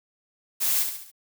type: noise with echo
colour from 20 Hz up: blue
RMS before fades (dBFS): -24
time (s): 0.6-0.84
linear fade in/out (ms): 20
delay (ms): 69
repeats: 4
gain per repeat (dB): -6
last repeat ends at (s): 1.116
effects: none